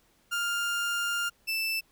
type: tone pair in turn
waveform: 30% pulse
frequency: 1402 / 2647 Hz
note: F6 / E7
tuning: +6 / +7 cents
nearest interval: major seventh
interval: 1101 cents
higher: second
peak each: -25 dBFS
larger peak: neither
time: 0.31-1.3 / 1.47-1.81 s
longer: first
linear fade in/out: 20 ms
effects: pink hiss -66 dBFS RMS until 1.91 s